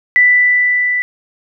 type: tone with level ramp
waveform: sine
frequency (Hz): 1980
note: B6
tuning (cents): +4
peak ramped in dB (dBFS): -5 to -13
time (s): 0.16-1.02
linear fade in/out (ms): 0
effects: none